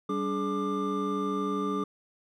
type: tone cluster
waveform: triangle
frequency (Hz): 194.3 / 287 / 422.1 / 1189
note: G3 / D4 / G#4 / D6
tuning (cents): -15 / -40 / +28 / +21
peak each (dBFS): -31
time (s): 0.09-1.84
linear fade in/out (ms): 5
effects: none